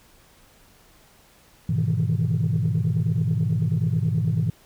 sine chord, E major seventh, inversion first, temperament equal, 103.83 / 123.47 / 155.56 / 164.81 Hz, G#2 / B2 / D#3 / E3, 0 / 0 / 0 / 0 cents, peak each -24 dBFS, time 1.69-4.5 s, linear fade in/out 5 ms, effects tanh soft clip ceiling -14 dBFS + pink hiss -55 dBFS RMS until 4.65 s

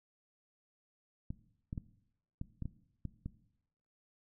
clicks, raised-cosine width 5 ms, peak -27 dBFS, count 8, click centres 1.305 / 1.729 / 1.778 / 2.414 / 2.623 / 2.656 / 3.053 / 3.26 s, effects noise-tail reverb RT60 0.8 s tail -17 dB re dry

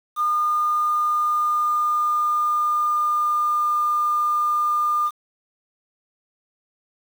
triangle tone with pitch glide, 1214 to 1205.6 Hz, D#6 to D6, -43 to +45 cents, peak -14 dBFS, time 0.16-5.11 s, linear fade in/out 50 ms, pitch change -12 cents, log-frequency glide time 0.83-3.87 s, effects tanh soft clip ceiling -16 dBFS + 7-bit

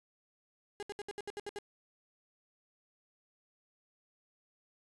35% pulse tone bursts, 409.9 Hz, G#4, 23 cents flat, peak -37 dBFS, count 9, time 0.8-1.587 s, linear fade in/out 0 ms, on 27 ms, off 68 ms, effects resampled to 24000 Hz

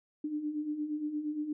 sine beating tone pair, 293.7 / 302.3 Hz, D4 / D#4, 0 / -50 cents, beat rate 8.6 Hz, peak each -40 / -33 dBFS, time 0.24-1.53 s, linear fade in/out 5 ms, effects none

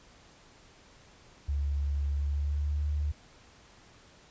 sine tone with pitch glide, 71.1 to 73.86 Hz, C#2 to D2, +45 to +10 cents, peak -27 dBFS, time 1.48-3.12 s, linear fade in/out 10 ms, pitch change +65 cents, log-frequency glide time 2.13-2.83 s, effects pink hiss -57 dBFS RMS until 4.3 s + resampled to 16000 Hz

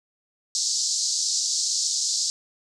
pink band-pass noise, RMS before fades -25 dBFS, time 0.55-2.3 s, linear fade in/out 0 ms, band 4400 to 7600 Hz, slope 48 dB/octave, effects none

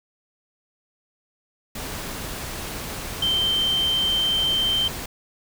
sine tone in noise, 3123 Hz, G7, 7 cents flat, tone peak -19 dBFS, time 3.22-4.88 s, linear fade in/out 5 ms, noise pink, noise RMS -32 dBFS, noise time 1.75-5.06 s, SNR +10 dB, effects none

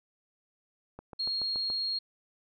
click train, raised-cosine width 1 ms, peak -29 dBFS, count 6, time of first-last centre 0.99-1.701 s, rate 7.03 Hz
sine tone, 4268 Hz, C8, 34 cents sharp, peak -29 dBFS, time 1.19-1.99 s, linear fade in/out 10 ms
effects none

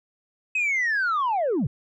sine linear sweep, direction down, 2566 to 104.9 Hz, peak -19 dBFS, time 0.55-1.67 s, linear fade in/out 5 ms, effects tanh soft clip ceiling -19 dBFS

